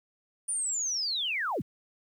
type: linear sweep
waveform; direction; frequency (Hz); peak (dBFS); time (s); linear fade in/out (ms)
sine; down; 9500 to 72; -28; 0.48-1.62; 10
effects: 10-bit